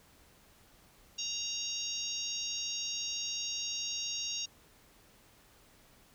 harmonic tone with a mistuned harmonic, 932.3 Hz, A#5, in tune, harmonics 3 / 4 / 5 / 6 / 7, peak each -41 / -41 / -44 / -39 / -41 dBFS, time 1.18-4.46 s, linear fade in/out 10 ms, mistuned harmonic 4, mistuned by +18 cents, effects pink hiss -62 dBFS RMS until 6.14 s

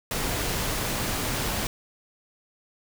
pink noise, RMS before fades -28 dBFS, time 0.11-1.67 s, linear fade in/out 2 ms, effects none

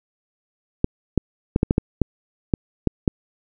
clicks, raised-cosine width 3 ms, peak -3 dBFS, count 10, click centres 0.844 / 1.177 / 1.561 / 1.631 / 1.709 / 1.781 / 2.017 / 2.538 / 2.873 / 3.078 s, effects none

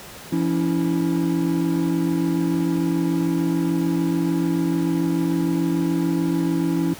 triangle tone cluster, 170.3 / 280 / 326.8 Hz, F3 / C#4 / E4, -43 / +18 / -15 cents, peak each -21 dBFS, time 0.32-6.94 s, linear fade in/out 5 ms, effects pink hiss -39 dBFS RMS until 6.99 s + high-pass 80 Hz 12 dB/octave

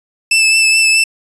sawtooth tone with vibrato, 2637 Hz, E7, in tune, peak -5 dBFS, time 0.31-1.04 s, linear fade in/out 5 ms, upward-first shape triangle, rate 4.7 Hz, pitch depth 22 cents each way, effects resampled to 24000 Hz

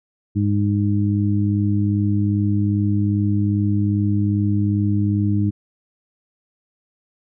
harmonic tone, 102.5 Hz, G#2, 22 cents flat, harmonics 1 / 2 / 3, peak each -18 / -21 / -23 dBFS, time 0.35-5.51 s, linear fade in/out 20 ms, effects none

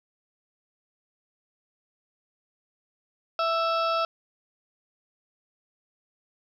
harmonic tone with a mistuned harmonic, 661 Hz, E5, 5 cents sharp, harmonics 1 / 2 / 4 / 5 / 6 / 7 / 8, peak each -27 / -25 / -36 / -40 / -42 / -41 / -39 dBFS, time 3.39-4.05 s, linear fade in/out 2 ms, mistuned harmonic 6, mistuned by -53 cents, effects 10-bit

